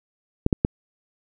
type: clicks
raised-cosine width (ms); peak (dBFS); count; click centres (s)
3; -4; 3; 0.464 / 0.528 / 0.649
effects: none